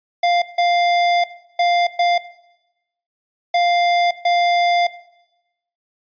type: tone bursts at uneven times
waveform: square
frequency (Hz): 698.5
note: F5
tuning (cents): 0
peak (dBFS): -14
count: 6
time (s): 0.23-0.42 / 0.58-1.24 / 1.59-1.87 / 1.99-2.18 / 3.54-4.11 / 4.25-4.87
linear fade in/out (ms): 5
effects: noise-tail reverb RT60 0.9 s tail -17 dB re dry + resampled to 11025 Hz